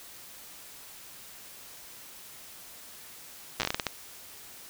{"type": "slowing click train", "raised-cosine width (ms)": 0.2, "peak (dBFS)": -10, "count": 10, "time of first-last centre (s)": [3.6, 3.867], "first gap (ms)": 8, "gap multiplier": 1.31, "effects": ["white hiss -48 dBFS RMS until 4.69 s"]}